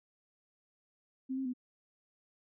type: tone with pitch steps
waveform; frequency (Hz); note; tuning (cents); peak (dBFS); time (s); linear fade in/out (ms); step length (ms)
sine; 261.8 / 266.2 / 251.7; C4 / C4 / B3; +1 / +30 / +33; -33; 1.29-1.536; 20; 82
effects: none